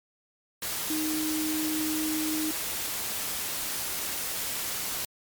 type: tone in noise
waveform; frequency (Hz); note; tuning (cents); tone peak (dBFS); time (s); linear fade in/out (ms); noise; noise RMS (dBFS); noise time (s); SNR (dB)
sine; 311.1; D#4; 0; -28; 0.9-2.51; 2; white; -32; 0.62-5.05; +1
effects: MP3 96 kbps